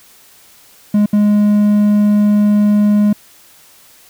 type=tone bursts at uneven times; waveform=triangle; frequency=207.7 Hz; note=G#3; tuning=in tune; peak=-6 dBFS; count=2; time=0.94-1.06 / 1.13-3.13 s; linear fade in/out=5 ms; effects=white hiss -45 dBFS RMS until 4.09 s